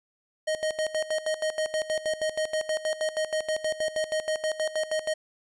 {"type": "tone with tremolo", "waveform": "square", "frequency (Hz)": 624, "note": "D#5", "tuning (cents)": 5, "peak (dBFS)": -25, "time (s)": [0.47, 5.14], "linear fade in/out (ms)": 10, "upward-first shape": "square", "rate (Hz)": 6.3, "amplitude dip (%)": 80, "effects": ["resampled to 24000 Hz"]}